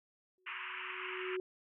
sine tone with exponential growth, 370 Hz, F#4, in tune, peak -34 dBFS, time 0.38-1.4 s, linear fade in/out 1 ms, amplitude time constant 220 ms
white band-pass noise, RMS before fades -43 dBFS, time 0.46-1.37 s, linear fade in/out 10 ms, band 950 to 2900 Hz, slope 96 dB/octave
effects none

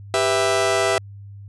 sawtooth chord, E minor, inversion first, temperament just, 395.6 / 494.4 / 659.3 Hz, G4 / B4 / E5, +16 / +2 / 0 cents, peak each -18 / -21 / -16 dBFS, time 0.14-0.98 s, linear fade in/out 0 ms, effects added 100 Hz sine -36 dBFS peak until 1.48 s + resampled to 24000 Hz

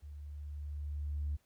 sine tone with level ramp, 73.4 Hz, D2, in tune, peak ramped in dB -45 to -31 dBFS, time 0.02-1.37 s, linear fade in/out 20 ms, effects tanh soft clip ceiling -29 dBFS + pink hiss -74 dBFS RMS until 1.45 s

